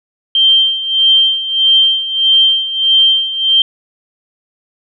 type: tone with tremolo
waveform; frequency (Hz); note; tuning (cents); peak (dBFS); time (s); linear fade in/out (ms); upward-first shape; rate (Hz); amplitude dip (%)
sine; 3147; G7; +6; -5; 0.35-3.62; 2; sine; 1.6; 75
effects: none